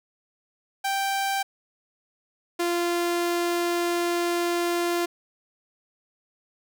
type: tone pair in turn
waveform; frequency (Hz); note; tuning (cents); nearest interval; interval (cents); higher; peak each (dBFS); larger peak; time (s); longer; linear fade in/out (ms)
sawtooth; 784 / 346.2; G5 / F4; 0 / -15; octave + major second; 1415; first; -20 / -19; second; 0.84-1.43 / 2.59-5.06; second; 10
effects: none